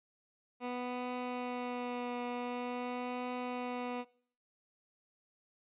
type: tone with vibrato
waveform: 15% pulse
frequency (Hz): 246.3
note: B3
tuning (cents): -5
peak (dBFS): -30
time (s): 0.6-4.05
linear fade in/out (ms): 50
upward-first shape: triangle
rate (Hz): 0.46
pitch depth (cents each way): 18
effects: noise-tail reverb RT60 0.5 s tail -21 dB re dry + resampled to 8000 Hz